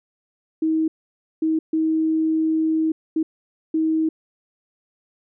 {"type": "tone bursts at uneven times", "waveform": "sine", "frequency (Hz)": 318, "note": "D#4", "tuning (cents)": 38, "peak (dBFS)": -17, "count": 5, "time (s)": [[0.62, 0.88], [1.42, 1.59], [1.73, 2.92], [3.16, 3.23], [3.74, 4.09]], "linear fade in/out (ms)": 5, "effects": []}